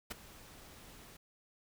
pink noise with ADSR envelope, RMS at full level -38 dBFS, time 0.1-1.17 s, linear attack 14 ms, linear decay 14 ms, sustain -17 dB, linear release 7 ms, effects none

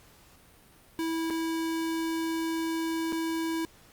square tone with dropouts, 326.7 Hz, E4, 15 cents flat, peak -29 dBFS, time 0.99-3.65 s, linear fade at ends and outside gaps 0 ms, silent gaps 1.301-1.306 / 3.123-3.128 s, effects pink hiss -57 dBFS RMS until 3.92 s + Opus 48 kbps

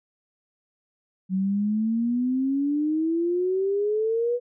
sine exponential sweep, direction up, 185.4 to 492.2 Hz, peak -21 dBFS, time 1.29-4.4 s, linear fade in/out 50 ms, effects none

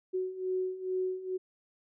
sine beating tone pair, 370 / 372.3 Hz, F#4 / F#4, 0 / +11 cents, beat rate 2.3 Hz, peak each -36 / -32 dBFS, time 0.13-1.38 s, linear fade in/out 20 ms, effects none

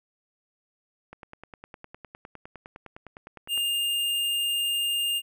click train, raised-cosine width 0.5 ms, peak -27 dBFS, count 25, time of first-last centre 1.13-3.576 s, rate 9.81 Hz
square tone, 2814 Hz, F7, 12 cents sharp, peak -25 dBFS, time 3.48-5.22 s, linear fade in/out 50 ms
effects none

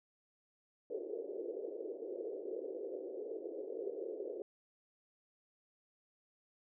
pink band-pass noise, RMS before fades -43 dBFS, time 0.9-4.42 s, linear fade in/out 2 ms, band 370 to 500 Hz, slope 48 dB/octave, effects none

